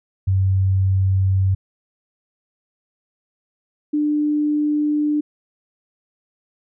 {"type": "tone pair in turn", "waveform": "sine", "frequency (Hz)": [95.5, 298.1], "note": ["G2", "D4"], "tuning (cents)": [-45, 26], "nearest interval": "octave + minor sixth", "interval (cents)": 1971, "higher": "second", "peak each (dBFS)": [-14, -16], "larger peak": "first", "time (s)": [[0.27, 1.55], [3.93, 5.21]], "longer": "neither", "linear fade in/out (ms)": 10, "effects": []}